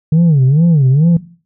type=tone with vibrato; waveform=sine; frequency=149.2 Hz; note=D3; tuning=28 cents sharp; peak=-4 dBFS; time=0.12-1.17 s; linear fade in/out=5 ms; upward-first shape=sine; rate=2.3 Hz; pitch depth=250 cents each way; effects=noise-tail reverb RT60 0.4 s tail -17 dB re dry + tanh soft clip ceiling -5 dBFS